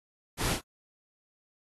pink noise with echo, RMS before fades -31 dBFS, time 0.37-0.58 s, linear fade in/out 50 ms, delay 34 ms, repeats 1, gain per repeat -6 dB, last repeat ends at 0.614 s, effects AAC 32 kbps

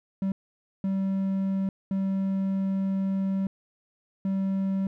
triangle tone bursts at uneven times, 193.1 Hz, G3, 26 cents flat, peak -22 dBFS, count 4, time 0.22-0.32 / 0.84-1.69 / 1.91-3.47 / 4.25-4.87 s, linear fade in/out 2 ms, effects none

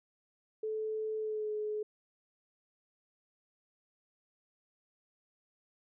sine tone with pitch glide, 434.9 to 424.7 Hz, A4 to G#4, -20 to +39 cents, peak -33 dBFS, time 0.63-1.83 s, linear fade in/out 5 ms, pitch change -41 cents, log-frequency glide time 1.18-1.52 s, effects none

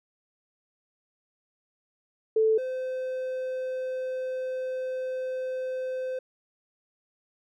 sine / triangle tone pair in turn, 440 / 515 Hz, A4 / C5, 0 / -28 cents, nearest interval minor third, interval 272 cents, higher second, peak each -19 / -27 dBFS, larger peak first, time 2.36-2.58 / 2.58-6.19 s, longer second, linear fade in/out 5 ms, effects none

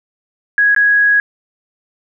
sine tone with dropouts, 1661.2 Hz, G#6, in tune, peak -8 dBFS, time 0.58-1.2 s, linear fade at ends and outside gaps 1 ms, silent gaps 0.748-0.763 s, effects none

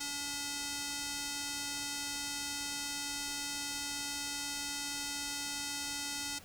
square tone with band-pass filter, 285.6 Hz, D4, 48 cents flat, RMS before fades -39 dBFS, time 0-6.39 s, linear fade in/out 10 ms, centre 6300 Hz, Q 1.1, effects pink hiss -55 dBFS RMS until 6.44 s

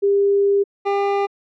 sine / 25% pulse tone pair in turn, 400.2 / 400.2 Hz, G4 / G4, +36 / +36 cents, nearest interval unison, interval 0 cents, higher neither, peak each -13 dBFS, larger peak neither, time 0.02-0.64 / 0.85-1.27 s, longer first, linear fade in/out 20 ms, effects low-pass 2000 Hz 12 dB/octave

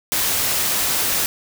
white noise, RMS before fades -20 dBFS, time 0.12-1.26 s, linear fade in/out 0 ms, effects none

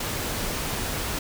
pink noise, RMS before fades -29 dBFS, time 0-1.19 s, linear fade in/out 5 ms, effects none

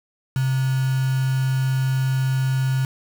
sine tone with quantisation, 131.9 Hz, C3, 14 cents sharp, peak -18 dBFS, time 0.36-2.85 s, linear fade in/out 2 ms, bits 5, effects none

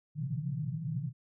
pink band-pass noise, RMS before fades -35 dBFS, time 0.15-1.13 s, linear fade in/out 50 ms, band 120 to 170 Hz, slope 96 dB/octave, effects none

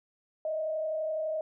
sine tone with frequency modulation, 628 Hz, D#5, 16 cents sharp, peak -29 dBFS, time 0.45-1.41 s, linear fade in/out 2 ms, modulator 31.9 Hz, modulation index 0.51, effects none

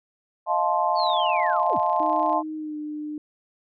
sine chord, F dominant seventh, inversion third, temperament just, 628.6 / 698.5 / 873.1 / 1047.7 Hz, Eb5 / F5 / A5 / C6, +18 / 0 / -14 / +2 cents, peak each -27 / -25 / -24 / -25 dBFS, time 0.46-2.43 s, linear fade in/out 50 ms
sine linear sweep, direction down, 4560 to 30.87 Hz, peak -28 dBFS, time 0.95-1.8 s, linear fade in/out 50 ms
click train, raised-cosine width 0.3 ms, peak -32 dBFS, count 41, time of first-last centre 1-2.329 s, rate 30.1 Hz
sine tone with pitch glide, 311.1 to 301 Hz, D#4 to D4, 0 to +43 cents, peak -29 dBFS, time 2-3.18 s, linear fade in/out 2 ms, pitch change -57 cents, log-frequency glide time 2.56-2.77 s
effects none

